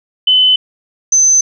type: tone pair in turn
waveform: sine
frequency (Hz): 3027 / 6146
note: F#7 / G8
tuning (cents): +39 / -35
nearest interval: octave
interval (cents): 1226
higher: second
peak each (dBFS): -6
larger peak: neither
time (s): 0.27-0.56 / 1.12-1.41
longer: neither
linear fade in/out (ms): 5
effects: none